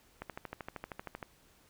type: click train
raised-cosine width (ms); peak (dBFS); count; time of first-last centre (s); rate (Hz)
0.5; -25; 14; 0.22-1.228; 12.9
effects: pink hiss -65 dBFS RMS until 1.69 s